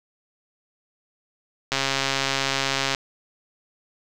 click train, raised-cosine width 0.2 ms, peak -5 dBFS, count 168, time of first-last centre 1.72-2.948 s, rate 136 Hz, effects none

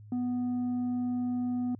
sine tone with tanh clipping, 246.9 Hz, B3, in tune, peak -29 dBFS, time 0.12-1.75 s, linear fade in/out 2 ms, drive 4 dB, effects added 105 Hz sine -47 dBFS peak until 1.79 s

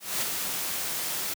white noise with ADSR envelope, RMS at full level -27 dBFS, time 0-1.34 s, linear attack 210 ms, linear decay 33 ms, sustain -4 dB, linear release 8 ms, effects high-pass 100 Hz 12 dB/octave

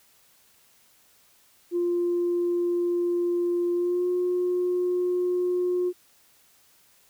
sine tone with pitch glide, 349.2 to 358.8 Hz, F4 to F4, 0 to +47 cents, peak -21 dBFS, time 1.71-5.93 s, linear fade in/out 50 ms, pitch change +47 cents, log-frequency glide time 3.74-4.08 s, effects tanh soft clip ceiling -18 dBFS + white hiss -60 dBFS RMS until 7.09 s

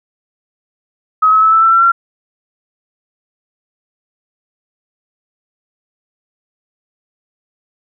sine tone with pitch steps, 1273 / 1288.5 / 1304.3 / 1320.2 / 1336.3 / 1352.6 / 1369.1 Hz, D#6 / E6 / E6 / E6 / E6 / E6 / F6, +39 / -40 / -19 / +2 / +23 / +44 / -35 cents, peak -6 dBFS, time 1.22-1.92 s, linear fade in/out 10 ms, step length 100 ms, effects none

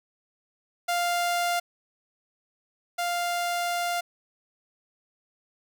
sawtooth tone pair in turn, 698.5 / 698.5 Hz, F5 / F5, 0 / 0 cents, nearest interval unison, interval 0 cents, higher neither, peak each -20 / -22 dBFS, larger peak first, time 0.88-1.6 / 2.98-4.01 s, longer second, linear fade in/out 10 ms, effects none

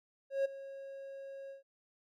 triangle tone with ADSR envelope, 546 Hz, C#5, 26 cents flat, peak -25 dBFS, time 0.3-1.63 s, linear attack 150 ms, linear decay 12 ms, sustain -17 dB, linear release 130 ms, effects none

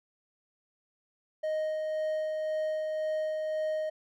triangle tone with tremolo, 622.3 Hz, D#5, in tune, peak -26 dBFS, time 1.43-3.9 s, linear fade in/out 10 ms, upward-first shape sine, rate 1.9 Hz, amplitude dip 25%, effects none

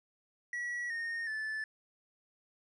triangle tone with pitch steps, 1931 / 1844 / 1746 Hz, B6 / A#6 / A6, -39 / -19 / -14 cents, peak -33 dBFS, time 0.53-1.64 s, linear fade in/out 2 ms, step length 370 ms, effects resampled to 22050 Hz

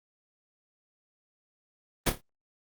pink noise with echo, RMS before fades -23 dBFS, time 2.06-2.1 s, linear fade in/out 10 ms, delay 28 ms, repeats 4, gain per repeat -9 dB, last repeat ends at 2.212 s, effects Opus 32 kbps

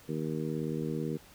harmonic tone, 78.1 Hz, D#2, 7 cents sharp, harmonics 2 / 3 / 4 / 5 / 6, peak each -35 / -37 / -38 / -39 / -40 dBFS, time 0.08-1.18 s, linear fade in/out 20 ms, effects pink hiss -56 dBFS RMS until 1.34 s

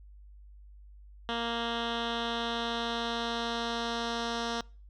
10% pulse tone with low-pass filter sweep, 233.1 Hz, A#3, in tune, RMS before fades -33 dBFS, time 1.29-4.61 s, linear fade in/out 0 ms, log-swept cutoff 3200 to 4800 Hz, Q 2.8, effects noise-tail reverb RT60 0.4 s tail -25 dB re dry + added 50 Hz sine -49 dBFS peak until 4.89 s

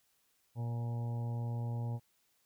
harmonic tone with a mistuned harmonic, 118.4 Hz, A#2, 27 cents sharp, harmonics 1 / 2 / 3 / 4 / 5 / 6 / 7 / 8, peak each -34 / -47 / -56 / -53 / -54 / -59 / -52 / -59 dBFS, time 0.55-2 s, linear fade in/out 50 ms, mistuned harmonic 5, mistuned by -28 cents, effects white hiss -74 dBFS RMS until 2.45 s

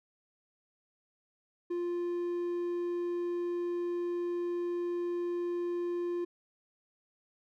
triangle tone, 349.2 Hz, F4, in tune, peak -29 dBFS, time 1.7-6.25 s, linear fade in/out 10 ms, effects none

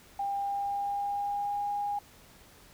sine tone with pitch glide, 799 to 816.7 Hz, G5 to G#5, +33 to -29 cents, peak -29 dBFS, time 0.19-1.99 s, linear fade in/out 5 ms, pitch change +38 cents, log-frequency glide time 0.34-1.68 s, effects pink hiss -56 dBFS RMS until 2.73 s

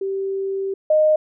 sine tone pair in turn, 388.7 / 617 Hz, G4 / D#5, -15 / -15 cents, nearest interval minor sixth, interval 800 cents, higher second, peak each -21 / -12 dBFS, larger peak second, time 0.01-0.74 / 0.9-1.16 s, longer first, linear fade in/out 5 ms, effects none

